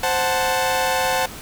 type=chord; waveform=sawtooth; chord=F# diminished; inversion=second; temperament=equal; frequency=523.3 / 740 / 880 Hz; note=C5 / F#5 / A5; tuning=0 / 0 / 0 cents; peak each=-19 dBFS; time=0.03-1.26 s; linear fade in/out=5 ms; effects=pink hiss -36 dBFS RMS until 1.41 s